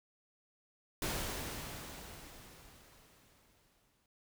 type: noise with exponential decay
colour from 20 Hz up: pink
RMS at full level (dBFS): -36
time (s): 1.02-4.06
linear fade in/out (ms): 2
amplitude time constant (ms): 660
effects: none